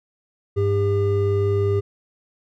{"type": "tone pair together", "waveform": "triangle", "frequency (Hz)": [100.3, 401.4], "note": ["G2", "G4"], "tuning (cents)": [40, 41], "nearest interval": "2 octaves", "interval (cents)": 2401, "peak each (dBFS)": -18, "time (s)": [0.56, 1.81], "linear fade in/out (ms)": 20, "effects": []}